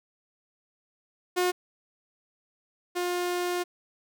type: tone pair in turn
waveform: sawtooth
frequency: 360 / 355.2 Hz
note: F#4 / F4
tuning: -47 / +29 cents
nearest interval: unison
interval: 24 cents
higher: first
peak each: -19 / -23 dBFS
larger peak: first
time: 1.36-1.52 / 2.95-3.64 s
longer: second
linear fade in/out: 20 ms
effects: none